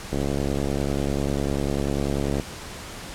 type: click train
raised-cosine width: 2 ms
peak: -12 dBFS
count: 160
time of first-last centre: 0.13-2.398 s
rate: 70.1 Hz
effects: pink hiss -37 dBFS RMS until 3.14 s + low-pass 10000 Hz 12 dB/octave